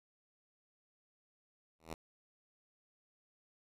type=tone with exponential growth; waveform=5% pulse; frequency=80.5 Hz; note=E2; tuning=41 cents flat; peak=-28 dBFS; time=1.79-1.94 s; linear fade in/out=5 ms; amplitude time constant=32 ms; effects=resampled to 32000 Hz